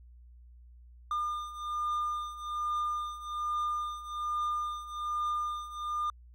triangle beating tone pair, 1206 / 1207.2 Hz, D6 / D6, +46 / +47 cents, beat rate 1.2 Hz, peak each -35 / -31 dBFS, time 1.11-6.1 s, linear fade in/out 2 ms, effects added 60 Hz sine -51 dBFS peak until 6.34 s

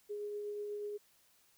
sine tone with tremolo, 414.5 Hz, G#4, 3 cents flat, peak -37 dBFS, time 0.09-0.98 s, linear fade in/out 20 ms, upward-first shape triangle, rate 8.2 Hz, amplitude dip 25%, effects white hiss -69 dBFS RMS until 1.57 s

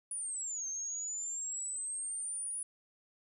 sine exponential two-way sweep, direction down then up, 9840 to 6310 to 9840 Hz, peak -36 dBFS, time 0.11-2.63 s, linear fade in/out 2 ms, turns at 0.67 s, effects none

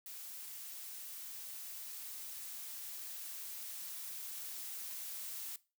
blue noise with level ramp, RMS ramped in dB -48 to -44 dBFS, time 0.06-5.56 s, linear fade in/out 2 ms, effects noise-tail reverb RT60 0.3 s tail -19 dB re dry

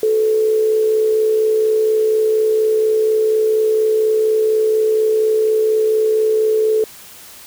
sine tone with amplitude modulation, 435.9 Hz, A4, 16 cents flat, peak -10 dBFS, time 0.03-6.84 s, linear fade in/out 2 ms, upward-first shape sine, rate 64.2 Hz, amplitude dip 40%, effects white hiss -39 dBFS RMS until 7.46 s

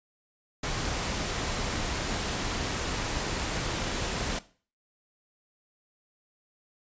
pink noise, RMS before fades -31 dBFS, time 0.63-4.39 s, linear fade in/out 5 ms, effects noise-tail reverb RT60 0.4 s tail -17 dB re dry + resampled to 16000 Hz

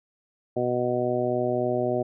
harmonic tone, 123.47 Hz, B2, in tune, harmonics 1 / 2 / 3 / 4 / 5 / 6, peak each -33 / -31 / -27 / -32 / -27 / -33 dBFS, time 0.56-2.03 s, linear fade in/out 10 ms, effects none

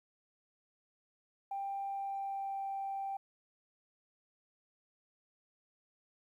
sine tone with pitch glide, 790 to 784.1 Hz, G5 to G5, +13 to 0 cents, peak -35 dBFS, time 1.51-3.17 s, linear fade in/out 5 ms, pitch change -13 cents, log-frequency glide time 1.84-2.61 s, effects tanh soft clip ceiling -31 dBFS + 12-bit

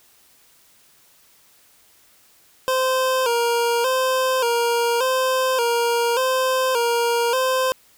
25% pulse tone with vibrato, 493.9 Hz, B4, in tune, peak -14 dBFS, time 2.68-7.72 s, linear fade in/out 0 ms, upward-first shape square, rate 0.86 Hz, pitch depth 83 cents each way, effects white hiss -55 dBFS RMS until 7.97 s

